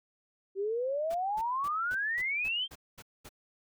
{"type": "exponential sweep", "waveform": "sine", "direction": "up", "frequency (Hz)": [379.1, 3208], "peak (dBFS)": -29, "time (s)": [0.55, 2.68], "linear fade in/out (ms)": 50}
{"type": "noise bursts", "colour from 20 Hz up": "pink", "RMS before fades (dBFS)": -48, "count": 9, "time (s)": [1.1, 3.292], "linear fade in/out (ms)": 10, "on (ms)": 48, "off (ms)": 220}
{"effects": []}